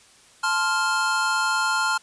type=chord; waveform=square; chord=F major; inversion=first; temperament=just; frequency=873.1 / 1047.7 / 1396.9 Hz; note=A5 / C6 / F6; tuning=-14 / +2 / 0 cents; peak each=-28 / -28 / -23 dBFS; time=0.43-1.98 s; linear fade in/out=10 ms; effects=white hiss -53 dBFS RMS until 2.02 s + resampled to 22050 Hz